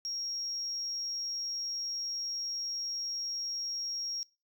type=tone; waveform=triangle; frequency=5590 Hz; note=F8; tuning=1 cent sharp; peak=-31 dBFS; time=0.05-4.23 s; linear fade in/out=0 ms; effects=noise-tail reverb RT60 0.3 s tail -25 dB re dry + tanh soft clip ceiling -30 dBFS